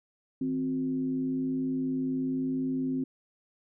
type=tone with frequency modulation; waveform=sine; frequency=261.6 Hz; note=C4; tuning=in tune; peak=-27 dBFS; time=0.41-3.04 s; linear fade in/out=5 ms; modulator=101 Hz; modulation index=0.44; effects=none